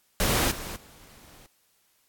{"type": "noise with level steps", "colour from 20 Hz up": "pink", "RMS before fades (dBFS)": [-24, -37, -52], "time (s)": [0.2, 1.46], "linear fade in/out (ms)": 0, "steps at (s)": [0.51, 0.76], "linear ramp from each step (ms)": 2, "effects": ["white hiss -67 dBFS RMS until 2.08 s", "AAC 64 kbps"]}